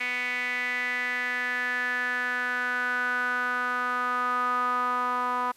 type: tone with band-pass filter sweep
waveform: sawtooth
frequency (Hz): 248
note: B3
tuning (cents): +7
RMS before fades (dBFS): -28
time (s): 0-5.52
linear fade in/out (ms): 10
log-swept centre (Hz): 2200 to 1100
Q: 6.8
effects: white hiss -59 dBFS RMS until 5.56 s + resampled to 32000 Hz